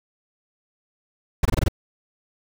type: noise bursts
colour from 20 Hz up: brown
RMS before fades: -17 dBFS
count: 6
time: 1.43-1.684 s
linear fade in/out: 5 ms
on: 24 ms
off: 22 ms
effects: none